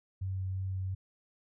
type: tone with vibrato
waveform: sine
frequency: 94.6 Hz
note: F#2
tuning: 39 cents sharp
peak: -32 dBFS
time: 0.21-0.95 s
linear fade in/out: 10 ms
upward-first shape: sine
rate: 2.9 Hz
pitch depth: 9 cents each way
effects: none